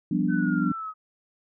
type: chord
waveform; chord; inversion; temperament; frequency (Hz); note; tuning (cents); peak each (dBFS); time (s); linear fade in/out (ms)
sine; G dominant seventh; third; equal; 174.61 / 196 / 246.9 / 293.7; F3 / G3 / B3 / D4; 0 / 0 / 0 / 0; -27; 0.11-0.72; 5
type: exponential sweep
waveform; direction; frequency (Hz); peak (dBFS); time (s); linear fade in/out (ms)
sine; down; 1532 to 1260; -31; 0.28-0.94; 50
effects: none